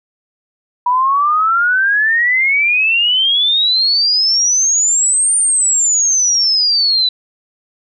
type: exponential two-way sweep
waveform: sine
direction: up then down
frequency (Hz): 969 to 9080 to 3946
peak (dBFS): -10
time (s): 0.86-7.09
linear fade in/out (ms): 5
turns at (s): 5.37
effects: none